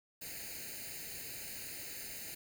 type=noise with comb filter; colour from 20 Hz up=white; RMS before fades=-45 dBFS; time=0.21-2.35 s; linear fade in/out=10 ms; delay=0.44 ms; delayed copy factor=+0.85; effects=none